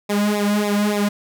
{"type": "tone with flanger", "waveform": "sawtooth", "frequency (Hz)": 206.6, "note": "G#3", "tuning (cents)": -9, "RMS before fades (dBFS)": -19, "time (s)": [0.09, 1.09], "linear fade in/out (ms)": 10, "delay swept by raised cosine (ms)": [0.65, 2.65], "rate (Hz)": 3.5, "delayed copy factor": -0.95, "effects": []}